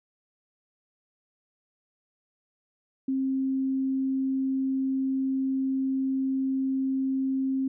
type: tone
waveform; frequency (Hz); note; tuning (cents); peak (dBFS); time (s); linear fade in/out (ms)
sine; 266.1; C4; +29; -24; 3.08-7.68; 5
effects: none